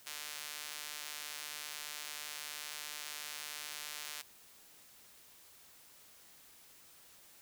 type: tone with high-pass filter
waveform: sawtooth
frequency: 149.5 Hz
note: D3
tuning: 31 cents sharp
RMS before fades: -45 dBFS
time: 0.06-4.22 s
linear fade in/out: 10 ms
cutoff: 2400 Hz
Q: 0.52
effects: white hiss -60 dBFS RMS until 7.41 s